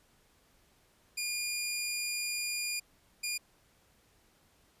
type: tone pair in turn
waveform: 15% pulse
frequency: 2422 / 2422 Hz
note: D#7 / D#7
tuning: -47 / -47 cents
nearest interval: unison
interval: 0 cents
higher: neither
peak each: -26 dBFS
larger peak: neither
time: 1.17-2.8 / 3.23-3.38 s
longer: first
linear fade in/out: 10 ms
effects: pink hiss -67 dBFS RMS until 4.8 s + resampled to 32000 Hz